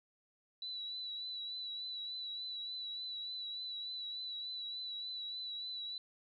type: tone with vibrato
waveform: sine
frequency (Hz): 3951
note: B7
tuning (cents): 0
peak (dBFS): -40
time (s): 0.62-5.98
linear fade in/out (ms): 2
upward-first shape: triangle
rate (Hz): 3.4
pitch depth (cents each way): 38
effects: none